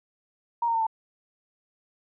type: tone with pitch steps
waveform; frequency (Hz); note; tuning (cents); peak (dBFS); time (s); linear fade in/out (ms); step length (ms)
sine; 940 / 922.3 / 904.8 / 887.8; A#5 / A#5 / A5 / A5; +14 / -19 / +48 / +15; -22; 0.62-0.868; 5; 62
effects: none